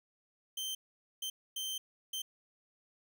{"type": "tone bursts at uneven times", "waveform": "sawtooth", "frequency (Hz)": 3118, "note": "G7", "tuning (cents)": -10, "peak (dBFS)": -33, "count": 4, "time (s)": [[0.57, 0.75], [1.22, 1.3], [1.56, 1.78], [2.13, 2.22]], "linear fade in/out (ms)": 5, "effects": []}